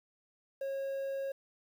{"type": "tone with quantisation", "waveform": "triangle", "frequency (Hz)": 545, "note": "C#5", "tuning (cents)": -29, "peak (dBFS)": -32, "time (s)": [0.61, 1.32], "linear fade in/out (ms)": 5, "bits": 10, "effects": []}